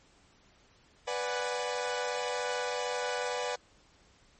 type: chord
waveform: sawtooth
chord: G# half-diminished seventh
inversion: first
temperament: equal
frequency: 493.9 / 587.3 / 740 / 830.6 Hz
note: B4 / D5 / F#5 / G#5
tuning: 0 / 0 / 0 / 0 cents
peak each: -30 / -34 / -35 / -36 dBFS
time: 1.07-3.56 s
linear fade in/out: 10 ms
effects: pink hiss -63 dBFS RMS until 4.39 s + MP3 32 kbps